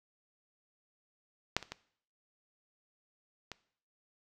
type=clicks; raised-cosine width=0.2 ms; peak=-10 / -26 / -22 / -24 dBFS; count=4; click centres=1.566 / 1.627 / 1.72 / 3.517 s; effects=noise-tail reverb RT60 0.6 s tail -19 dB re dry